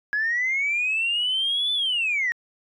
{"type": "linear two-way sweep", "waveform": "sine", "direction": "up then down", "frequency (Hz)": [1661.2, 3520, 1841], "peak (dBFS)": -20, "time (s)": [0.13, 2.32], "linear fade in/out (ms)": 0, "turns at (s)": 1.73, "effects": ["tanh soft clip ceiling -17 dBFS"]}